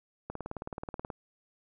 click train, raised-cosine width 1 ms, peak -23 dBFS, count 16, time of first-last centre 0.3-1.102 s, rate 18.7 Hz, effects none

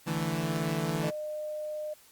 sawtooth chord, D suspended second, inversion none, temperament equal, 146.83 / 164.81 / 220 Hz, D3 / E3 / A3, 0 / 0 / 0 cents, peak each -30 / -27 / -32 dBFS, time 0.06-1.11 s, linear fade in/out 20 ms
sine tone, 608 Hz, D#5, 40 cents flat, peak -33 dBFS, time 1.03-1.94 s, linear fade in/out 10 ms
effects white hiss -58 dBFS RMS until 2.11 s + Opus 48 kbps

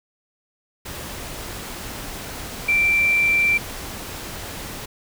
sine tone in noise, 2349 Hz, D7, in tune, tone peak -15 dBFS, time 2.68-3.58 s, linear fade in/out 10 ms, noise pink, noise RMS -33 dBFS, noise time 0.85-4.86 s, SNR +15 dB, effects none

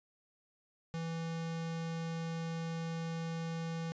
square tone, 164.81 Hz, E3, in tune, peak -37 dBFS, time 0.94-3.92 s, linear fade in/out 0 ms, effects resampled to 16000 Hz

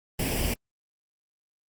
pink noise with comb filter, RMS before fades -27 dBFS, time 0.19-0.54 s, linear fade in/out 5 ms, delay 0.38 ms, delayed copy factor +0.7, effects Opus 24 kbps

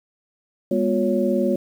sine tone cluster, 203.3 / 243.2 / 358.3 / 556 Hz, G#3 / B3 / F4 / C#5, -37 / -26 / +44 / +5 cents, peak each -23 dBFS, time 0.71-1.56 s, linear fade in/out 5 ms, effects 8-bit

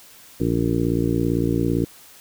harmonic tone, 57.7 Hz, A#1, 17 cents flat, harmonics 1 / 2 / 3 / 4 / 5 / 6 / 7 / 8, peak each -30 / -25 / -25 / -32 / -23 / -25 / -31 / -30 dBFS, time 0.4-1.85 s, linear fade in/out 5 ms, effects white hiss -47 dBFS RMS until 2.2 s

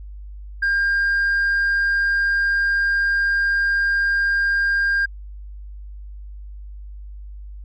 sine tone, 1604 Hz, G6, 39 cents sharp, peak -14 dBFS, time 0.62-5.06 s, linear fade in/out 10 ms, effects tanh soft clip ceiling -15 dBFS + added 50 Hz sine -33 dBFS peak until 7.64 s

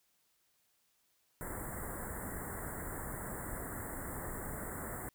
pink band-stop noise, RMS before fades -42 dBFS, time 1.41-5.09 s, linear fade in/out 0 ms, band 2000 to 7500 Hz, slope 96 dB/octave, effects white hiss -75 dBFS RMS until 5.14 s

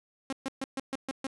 sawtooth tone bursts, 268.1 Hz, C4, 42 cents sharp, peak -27 dBFS, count 7, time 0.3-1.269 s, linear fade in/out 2 ms, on 27 ms, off 130 ms, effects resampled to 24000 Hz + 9-bit

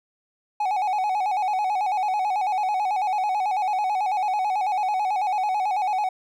triangle tone with vibrato, 793 Hz, G5, 20 cents sharp, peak -19 dBFS, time 0.6-6.09 s, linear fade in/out 5 ms, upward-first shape square, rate 9.1 Hz, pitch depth 100 cents each way, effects none

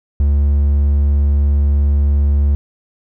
triangle tone, 71.5 Hz, D2, 46 cents flat, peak -8 dBFS, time 0.2-2.55 s, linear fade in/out 0 ms, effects none

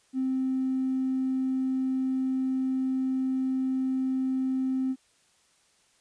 triangle tone with tanh clipping, 261.6 Hz, C4, in tune, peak -24 dBFS, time 0.13-4.96 s, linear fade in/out 50 ms, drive 1 dB, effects white hiss -65 dBFS RMS until 6 s + resampled to 22050 Hz

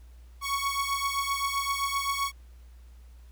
sawtooth beating tone pair, 1108.7 / 1116.4 Hz, C#6 / C#6, 0 / +12 cents, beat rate 7.7 Hz, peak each -26 / -27 dBFS, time 0.41-2.32 s, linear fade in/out 50 ms, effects added 60 Hz sine -47 dBFS peak until 3.31 s + pink hiss -65 dBFS RMS until 3.31 s

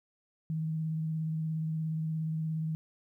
sine tone with vibrato, 158.7 Hz, D#3, 35 cents sharp, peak -30 dBFS, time 0.5-2.75 s, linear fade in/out 0 ms, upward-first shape sine, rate 17 Hz, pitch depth 19 cents each way, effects 12-bit

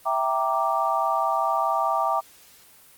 sine chord, E half-diminished seventh, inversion none, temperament equal, 659.3 / 784 / 932.3 / 1174.7 Hz, E5 / G5 / Bb5 / D6, 0 / 0 / 0 / 0 cents, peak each -27 / -26 / -27 / -25 dBFS, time 0.05-2.21 s, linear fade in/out 20 ms, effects white hiss -52 dBFS RMS until 2.97 s + Opus 24 kbps

